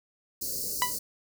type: band-stop noise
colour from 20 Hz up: white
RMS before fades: -33 dBFS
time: 0.41-0.99 s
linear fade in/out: 10 ms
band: 580 to 4300 Hz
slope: 96 dB/octave
type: tone with exponential decay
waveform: sawtooth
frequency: 990 Hz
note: B5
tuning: 4 cents sharp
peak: -16 dBFS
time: 0.82-0.95 s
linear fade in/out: 0 ms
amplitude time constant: 28 ms
effects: none